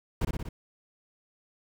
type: noise with echo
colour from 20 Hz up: brown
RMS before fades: -26 dBFS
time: 0.21-0.25 s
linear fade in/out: 5 ms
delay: 60 ms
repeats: 4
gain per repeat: -3 dB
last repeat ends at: 0.49 s
effects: none